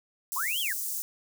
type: high-pass noise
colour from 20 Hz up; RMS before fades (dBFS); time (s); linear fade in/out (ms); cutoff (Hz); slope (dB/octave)
white; -33; 0.32-1.02; 0; 6300; 24
type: linear two-way sweep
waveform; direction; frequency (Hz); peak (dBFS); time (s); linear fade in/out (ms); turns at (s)
sine; up then down; 917 to 3400 to 1510; -29; 0.36-0.73; 5; 0.6
effects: none